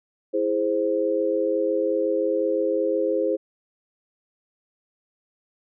sine chord, E augmented, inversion none, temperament equal, 329.6 / 415.3 / 523.3 Hz, E4 / G#4 / B#4, 0 / 0 / 0 cents, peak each -26 / -25 / -23 dBFS, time 0.33-3.37 s, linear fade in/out 20 ms, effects none

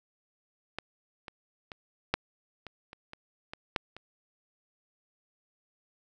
clicks, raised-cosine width 0.3 ms, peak -18 / -25 / -25 / -9 / -26 / -29 / -27 / -23 / -11 / -28 dBFS, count 10, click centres 0.786 / 1.282 / 1.718 / 2.14 / 2.667 / 2.931 / 3.134 / 3.535 / 3.762 / 3.966 s, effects none

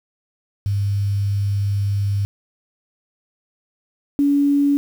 sine tone pair in turn, 100.5 / 284.3 Hz, G2 / C#4, +44 / +44 cents, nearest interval octave + tritone, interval 1800 cents, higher second, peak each -17 / -13 dBFS, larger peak second, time 0.66-2.25 / 4.19-4.77 s, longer first, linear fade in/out 0 ms, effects 7-bit

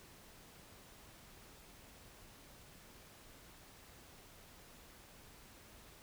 silence, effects pink hiss -59 dBFS RMS until 6.02 s

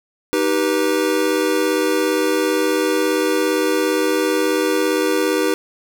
square chord, Eb augmented, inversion none, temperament just, 311.1 / 388.9 / 486.1 Hz, Eb4 / G4 / B4, 0 / -14 / -28 cents, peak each -21 dBFS, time 0.33-5.54 s, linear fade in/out 0 ms, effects none

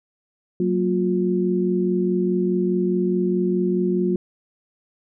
sine tone cluster, 186 / 230.8 / 356.3 Hz, F#3 / A#3 / F4, +9 / -17 / +35 cents, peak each -21 / -27 / -21 dBFS, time 0.6-4.16 s, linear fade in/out 2 ms, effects none

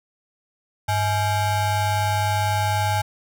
square ring-modulated tone, 370 Hz, F#4, in tune, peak -17 dBFS, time 0.88-3.02 s, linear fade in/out 10 ms, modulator 471 Hz, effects none

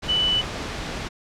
sine tone in noise, 2980 Hz, F#7, 12 cents sharp, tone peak -18 dBFS, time 0.08-0.42 s, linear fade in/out 20 ms, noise pink, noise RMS -30 dBFS, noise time 0.02-1.09 s, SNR +9 dB, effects low-pass 5000 Hz 12 dB/octave

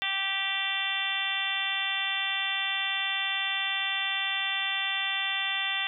harmonic tone, 390.2 Hz, G4, 8 cents flat, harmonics 2 / 3 / 4 / 5 / 6 / 7 / 8 / 9, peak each -39 / -40 / -39 / -33 / -37 / -33 / -35 / -33 dBFS, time 0.02-5.87 s, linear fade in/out 0 ms, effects none

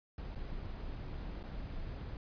brown noise with dropouts, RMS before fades -42 dBFS, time 0.18-2.17 s, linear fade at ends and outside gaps 2 ms, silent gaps 0.35-0.356 / 1.429-1.437 s, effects resampled to 11025 Hz

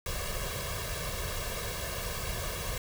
pink noise with comb filter, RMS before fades -35 dBFS, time 0.06-2.78 s, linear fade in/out 2 ms, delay 1.8 ms, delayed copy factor +0.8, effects none

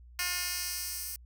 10% pulse tone with high-pass filter sweep, 357.3 Hz, F4, 40 cents sharp, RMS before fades -35 dBFS, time 0.19-1.16 s, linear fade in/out 2 ms, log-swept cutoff 2400 to 9000 Hz, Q 0.73, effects added 60 Hz sine -50 dBFS peak until 1.25 s

